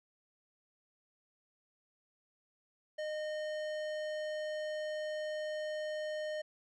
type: tone with tanh clipping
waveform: sine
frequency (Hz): 613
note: D#5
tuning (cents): -26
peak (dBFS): -38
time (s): 2.98-6.42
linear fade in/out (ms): 10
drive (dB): 16
effects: none